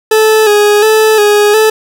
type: tone with vibrato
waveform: 40% pulse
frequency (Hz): 425.4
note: G#4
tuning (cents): +42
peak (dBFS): -4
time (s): 0.11-1.7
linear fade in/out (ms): 5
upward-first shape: square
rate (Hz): 1.4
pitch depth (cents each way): 42
effects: 7-bit